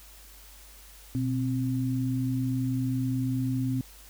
sine tone pair together, 123.46 / 261.6 Hz, B2 / C4, 0 / 0 cents, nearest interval octave + minor second, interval 1300 cents, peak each -28 dBFS, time 1.15-3.81 s, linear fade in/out 0 ms, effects added 50 Hz sine -51 dBFS peak until 4.09 s + white hiss -52 dBFS RMS until 4.09 s

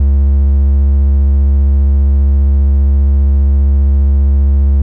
triangle tone with vibrato, 69.3 Hz, C#2, in tune, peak -4 dBFS, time 0-4.82 s, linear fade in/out 5 ms, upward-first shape triangle, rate 15 Hz, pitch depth 25 cents each way, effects none

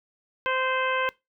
harmonic tone, 519 Hz, C5, 14 cents flat, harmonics 1 / 2 / 3 / 4 / 5 / 6, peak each -29 / -28 / -29 / -34 / -33 / -37 dBFS, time 0.46-1.09 s, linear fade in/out 0 ms, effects noise-tail reverb RT60 0.2 s tail -21 dB re dry

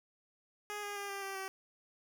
10% pulse tone with pitch steps, 415.3 / 408.9 / 402.5 / 396.3 / 390.2 / 384.1 Hz, G#4 / G#4 / G4 / G4 / G4 / G4, 0 / -27 / +46 / +19 / -8 / -35 cents, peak -31 dBFS, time 0.7-1.48 s, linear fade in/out 0 ms, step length 130 ms, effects none

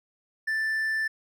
triangle tone, 1766 Hz, A6, 6 cents sharp, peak -23 dBFS, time 0.47-1.08 s, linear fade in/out 10 ms, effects none

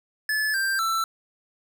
square tone with pitch steps, 1727 / 1578 / 1333 Hz, A6 / G6 / E6, -33 / +11 / +19 cents, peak -23 dBFS, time 0.29-1.04 s, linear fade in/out 2 ms, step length 250 ms, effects none

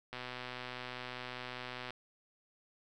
click train, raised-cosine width 0.3 ms, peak -26 dBFS, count 223, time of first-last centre 0.13-1.906 s, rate 125 Hz, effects none

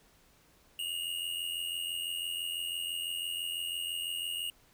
square tone pair together, 2811 / 2897 Hz, F7 / F#7, +11 / -37 cents, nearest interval minor second, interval 52 cents, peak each -38 / -37 dBFS, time 0.79-4.5 s, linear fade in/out 2 ms, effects pink hiss -64 dBFS RMS until 4.73 s

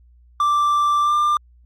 triangle tone with pitch glide, 1174.7 to 1193.2 Hz, D6 to D6, 0 to +27 cents, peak -13 dBFS, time 0.4-1.37 s, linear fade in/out 2 ms, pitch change +27 cents, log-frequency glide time 1.02-1.14 s, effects added 60 Hz sine -48 dBFS peak until 1.65 s + Opus 48 kbps

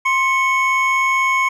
triangle tone pair together, 1049.8 / 2211 Hz, C6 / C#7, +5 / -5 cents, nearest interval octave + minor second, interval 1290 cents, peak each -15 dBFS, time 0.05-1.49 s, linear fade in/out 10 ms, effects none

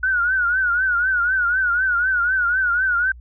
sine tone with vibrato, 1471 Hz, F#6, 11 cents flat, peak -16 dBFS, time 0.03-3.12 s, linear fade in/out 5 ms, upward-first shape triangle, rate 4 Hz, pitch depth 120 cents each way, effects added 60 Hz sine -38 dBFS peak until 3.2 s

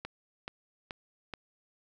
click train, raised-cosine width 0.3 ms, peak -22 dBFS, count 4, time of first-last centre 0.05-1.338 s, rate 2.33 Hz, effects none

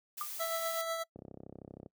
blue noise, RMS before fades -42 dBFS, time 0.17-0.82 s, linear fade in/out 10 ms
sine tone with exponential decay, 1198 Hz, D6, 34 cents sharp, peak -31 dBFS, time 0.21-0.29 s, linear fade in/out 2 ms, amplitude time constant 17 ms
25% pulse tone with tremolo, 659.3 Hz, E5, in tune, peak -28 dBFS, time 0.39-1.04 s, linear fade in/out 20 ms, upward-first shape triangle, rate 8.1 Hz, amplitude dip 45%
click train, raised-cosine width 2 ms, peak -33 dBFS, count 24, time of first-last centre 1.16-1.861 s, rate 32.8 Hz
effects noise-tail reverb RT60 0.1 s tail -24 dB re dry + high-pass 100 Hz 12 dB/octave

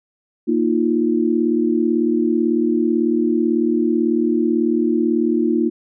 sine chord, Bb suspended fourth, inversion none, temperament equal, 233.1 / 311.1 / 349.2 Hz, Bb3 / Eb4 / F4, 0 / 0 / 0 cents, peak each -19 dBFS, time 0.47-5.7 s, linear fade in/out 20 ms, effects none

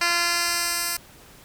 10% pulse tone with band-pass filter sweep, 344.7 Hz, F4, 23 cents flat, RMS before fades -24 dBFS, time 0.01-0.97 s, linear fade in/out 5 ms, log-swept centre 3700 to 11000 Hz, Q 0.75, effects pink hiss -49 dBFS RMS until 1.44 s

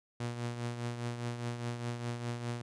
sawtooth tone with tremolo, 119.6 Hz, A#2, 45 cents sharp, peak -29 dBFS, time 0.2-2.62 s, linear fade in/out 5 ms, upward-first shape triangle, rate 4.9 Hz, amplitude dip 60%, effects resampled to 22050 Hz

